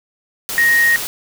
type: tone in noise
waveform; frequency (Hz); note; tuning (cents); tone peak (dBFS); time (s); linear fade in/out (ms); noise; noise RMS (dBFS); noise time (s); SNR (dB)
sine; 1871; A#6; +6; -10; 0.58-0.96; 0; white; -24; 0.49-1.07; +11
effects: none